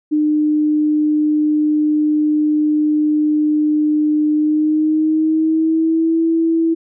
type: tone with pitch glide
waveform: sine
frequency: 302.6 to 328.1 Hz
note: D#4 to E4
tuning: -48 to -8 cents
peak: -12 dBFS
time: 0.11-6.75 s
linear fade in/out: 20 ms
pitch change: +140 cents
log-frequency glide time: 4.33-6.21 s
effects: none